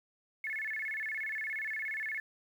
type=tone with vibrato; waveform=sine; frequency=1953 Hz; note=B6; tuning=20 cents flat; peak=-34 dBFS; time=0.44-2.2 s; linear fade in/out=2 ms; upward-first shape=square; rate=17 Hz; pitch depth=190 cents each way; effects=10-bit